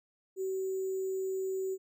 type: tone with sample-and-hold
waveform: sine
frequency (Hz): 380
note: F#4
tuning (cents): +46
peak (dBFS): -31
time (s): 0.36-1.78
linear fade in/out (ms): 50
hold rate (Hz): 7350
effects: none